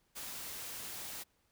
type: noise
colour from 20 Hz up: white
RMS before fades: -44 dBFS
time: 0.15-1.24 s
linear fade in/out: 20 ms
effects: pink hiss -75 dBFS RMS until 1.51 s